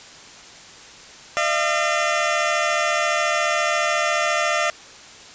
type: tone pair together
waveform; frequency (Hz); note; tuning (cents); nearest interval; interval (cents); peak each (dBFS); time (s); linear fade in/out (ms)
15% pulse; 607 / 681.3; D#5 / F5; -43 / -43; major second; 200; -15; 1.37-4.7; 0
effects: white hiss -42 dBFS RMS until 5.34 s + resampled to 16000 Hz